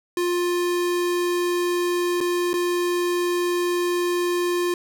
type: tone with dropouts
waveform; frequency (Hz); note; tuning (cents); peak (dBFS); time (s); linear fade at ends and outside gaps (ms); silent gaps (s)
square; 352; F4; +14; -21; 0.17-4.74; 2; 2.205-2.21 / 2.532-2.539
effects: none